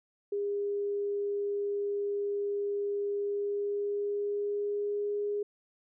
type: tone with pitch glide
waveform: sine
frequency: 405.8 to 411.7 Hz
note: G#4 to G#4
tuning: -40 to -15 cents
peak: -29 dBFS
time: 0.32-5.43 s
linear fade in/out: 5 ms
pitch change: +25 cents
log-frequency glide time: 3.16-5.19 s
effects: none